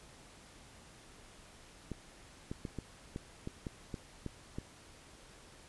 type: clicks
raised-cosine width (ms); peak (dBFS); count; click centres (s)
3; -26; 10; 1.917 / 2.515 / 2.652 / 2.787 / 3.161 / 3.474 / 3.668 / 3.942 / 4.263 / 4.585
effects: pink hiss -57 dBFS RMS until 5.68 s + resampled to 24000 Hz